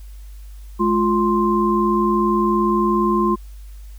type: tone cluster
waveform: sine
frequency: 212.5 / 349.7 / 1048 Hz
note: G#3 / F4 / C6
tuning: +40 / +2 / +2 cents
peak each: -19 dBFS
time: 0.79-3.36 s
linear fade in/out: 20 ms
effects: added 50 Hz sine -34 dBFS peak until 3.98 s + white hiss -54 dBFS RMS until 3.98 s